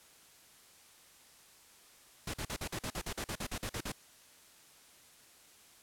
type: noise bursts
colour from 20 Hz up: pink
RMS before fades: -38 dBFS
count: 15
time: 2.27-3.92 s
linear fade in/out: 5 ms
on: 68 ms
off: 45 ms
effects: white hiss -60 dBFS RMS until 5.82 s + low-pass 12000 Hz 12 dB/octave